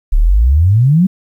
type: exponential sweep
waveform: sine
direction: up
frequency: 32.7 to 196 Hz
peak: -6 dBFS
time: 0.12-1.07 s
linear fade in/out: 10 ms
effects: 8-bit

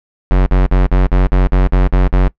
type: tone bursts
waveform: square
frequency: 46.17 Hz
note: F#1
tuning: 3 cents flat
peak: -8 dBFS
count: 10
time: 0.31-2.278 s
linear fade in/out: 0 ms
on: 150 ms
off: 52 ms
effects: noise-tail reverb RT60 0.1 s tail -21 dB re dry + low-pass 2000 Hz 12 dB/octave

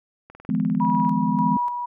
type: click train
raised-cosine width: 0.5 ms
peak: -28 dBFS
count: 16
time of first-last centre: 0.3-1.05 s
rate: 20 Hz
type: chord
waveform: sine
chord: F half-diminished seventh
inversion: third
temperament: just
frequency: 157.15 / 174.61 / 209.5 / 251.4 Hz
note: Eb3 / F3 / Ab3 / Cb4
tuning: +18 / 0 / +15 / +31 cents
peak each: -29 / -25 / -23 / -24 dBFS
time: 0.49-1.57 s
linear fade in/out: 2 ms
type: tone with tremolo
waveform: sine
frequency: 970 Hz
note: B5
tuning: 31 cents flat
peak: -20 dBFS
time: 0.8-1.86 s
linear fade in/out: 10 ms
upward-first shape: square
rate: 1.7 Hz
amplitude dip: 45%
effects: none

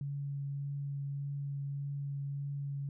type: tone with vibrato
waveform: sine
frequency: 140.8 Hz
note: C#3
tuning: 27 cents sharp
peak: -35 dBFS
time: 0.01-2.89 s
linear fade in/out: 2 ms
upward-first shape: triangle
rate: 1.7 Hz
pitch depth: 11 cents each way
effects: none

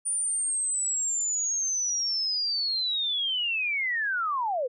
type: linear sweep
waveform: sine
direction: down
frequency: 9397 to 467.7 Hz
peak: -25 dBFS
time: 0.05-4.68 s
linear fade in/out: 20 ms
effects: none

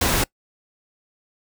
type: noise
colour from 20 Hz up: pink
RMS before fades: -20 dBFS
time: 0.01-0.24 s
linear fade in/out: 5 ms
effects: noise-tail reverb RT60 0.1 s tail -23 dB re dry

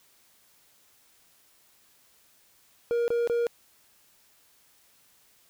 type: tone bursts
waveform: triangle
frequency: 472.2 Hz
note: A#4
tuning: 22 cents sharp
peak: -21 dBFS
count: 3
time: 2.91-3.468 s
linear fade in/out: 0 ms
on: 170 ms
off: 24 ms
effects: white hiss -62 dBFS RMS until 5.49 s

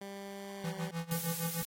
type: tone with pitch glide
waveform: 15% pulse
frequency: 198 to 192.59 Hz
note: G3 to G3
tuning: +18 to -30 cents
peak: -36 dBFS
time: 0.01-0.91 s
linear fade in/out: 5 ms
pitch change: -48 cents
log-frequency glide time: 0.58-0.71 s
type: tone with tremolo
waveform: square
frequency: 167 Hz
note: E3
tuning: 23 cents sharp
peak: -34 dBFS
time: 0.64-1.62 s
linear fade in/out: 2 ms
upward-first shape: sine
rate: 6.5 Hz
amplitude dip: 90%
type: noise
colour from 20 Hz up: blue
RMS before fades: -39 dBFS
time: 1.11-1.65 s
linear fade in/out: 2 ms
effects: AAC 48 kbps

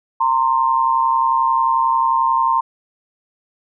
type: tone pair together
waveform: sine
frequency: 919 / 1050.2 Hz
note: A#5 / C6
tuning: -25 / +6 cents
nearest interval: major second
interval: 231 cents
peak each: -16 dBFS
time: 0.2-2.61 s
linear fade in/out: 10 ms
effects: none

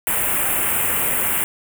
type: band-stop noise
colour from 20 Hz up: white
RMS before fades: -20 dBFS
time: 0.07-1.44 s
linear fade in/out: 0 ms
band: 2900 to 8200 Hz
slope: 48 dB/octave
effects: none

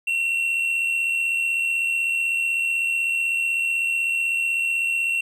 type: tone pair together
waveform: triangle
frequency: 2718 / 2794 Hz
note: F7 / F7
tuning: -48 / 0 cents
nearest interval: unison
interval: 48 cents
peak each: -19 / -30 dBFS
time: 0.07-5.21 s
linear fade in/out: 5 ms
effects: none

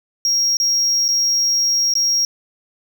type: tone with dropouts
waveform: triangle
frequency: 5600 Hz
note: F8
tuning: 4 cents sharp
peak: -13 dBFS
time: 0.25-2.25 s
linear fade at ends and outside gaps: 1 ms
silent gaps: 0.57-0.6 / 1.081-1.087 / 1.938-1.953 s
effects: none

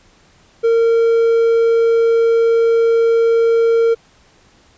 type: tone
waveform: triangle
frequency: 459.4 Hz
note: A#4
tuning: 25 cents flat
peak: -8 dBFS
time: 0.63-3.95 s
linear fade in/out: 20 ms
effects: pink hiss -51 dBFS RMS until 4.77 s + resampled to 16000 Hz

